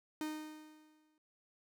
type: tone with exponential decay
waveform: 45% pulse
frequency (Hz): 308.1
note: D#4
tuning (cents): -17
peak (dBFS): -36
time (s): 0.21-1.18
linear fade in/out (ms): 1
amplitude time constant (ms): 210
effects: none